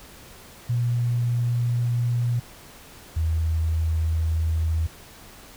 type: tone pair in turn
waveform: sine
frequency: 120.2 / 80.67 Hz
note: B2 / E2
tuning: -46 / -37 cents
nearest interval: perfect fifth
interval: 691 cents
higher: first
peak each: -20 dBFS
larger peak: neither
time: 0.69-2.4 / 3.16-4.87 s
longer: neither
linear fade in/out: 10 ms
effects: pink hiss -46 dBFS RMS until 5.56 s